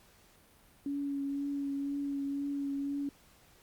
sine tone with vibrato, 280.8 Hz, C#4, 22 cents sharp, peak -32 dBFS, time 0.86-3.09 s, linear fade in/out 2 ms, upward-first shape triangle, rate 2 Hz, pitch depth 20 cents each way, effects pink hiss -62 dBFS RMS until 3.62 s + Opus 48 kbps

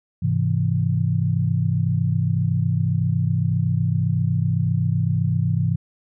sine chord, Ab augmented, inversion none, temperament equal with one note detuned, 102.99 / 130.81 / 164.81 Hz, Ab2 / C3 / E3, -14 / 0 / 0 cents, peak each -22 dBFS, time 0.22-5.76 s, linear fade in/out 10 ms, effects none

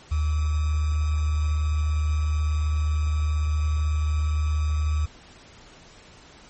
sine tone with sample-and-hold, 76.1 Hz, D#2, 38 cents flat, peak -20 dBFS, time 0.11-5.06 s, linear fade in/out 10 ms, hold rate 1225 Hz, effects pink hiss -49 dBFS RMS until 6.49 s + MP3 32 kbps

